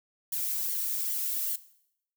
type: noise with flanger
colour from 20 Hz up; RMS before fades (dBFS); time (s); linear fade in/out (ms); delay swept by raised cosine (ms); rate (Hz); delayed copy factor
violet; -31; 0.32-1.56; 5; 0.77 to 2.07; 2.5; -0.65
effects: noise-tail reverb RT60 0.7 s tail -17 dB re dry